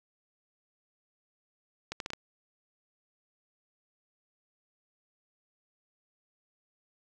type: accelerating click train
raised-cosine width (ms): 0.2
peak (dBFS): -18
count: 5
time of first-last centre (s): 1.92-2.134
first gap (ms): 82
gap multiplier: 0.72
effects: none